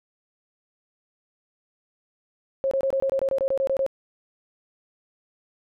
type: tone bursts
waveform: sine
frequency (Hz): 540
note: C#5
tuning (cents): -45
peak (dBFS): -20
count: 13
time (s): 2.64-3.864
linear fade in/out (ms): 0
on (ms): 72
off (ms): 24
effects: none